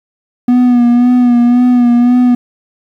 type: tone with vibrato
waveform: triangle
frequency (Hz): 243.8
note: B3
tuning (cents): -22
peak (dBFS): -3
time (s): 0.48-2.35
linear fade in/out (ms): 5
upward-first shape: sine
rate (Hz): 1.9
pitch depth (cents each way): 35
effects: 7-bit